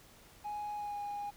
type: tone with pitch glide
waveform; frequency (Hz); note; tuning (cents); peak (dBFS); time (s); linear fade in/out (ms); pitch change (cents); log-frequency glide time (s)
triangle; 833 to 819.2; G#5 to G#5; +5 to -24; -34; 0.44-1.31; 20; -29; 0.75-0.98
effects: tanh soft clip ceiling -32 dBFS + pink hiss -59 dBFS RMS until 1.36 s